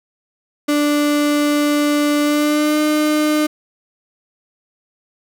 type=tone with pitch glide; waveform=35% pulse; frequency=293.7 to 303.4 Hz; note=D4 to D#4; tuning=0 to -44 cents; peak=-12 dBFS; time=0.68-3.47 s; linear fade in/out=10 ms; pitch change=+56 cents; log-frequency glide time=2.22-2.81 s; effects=none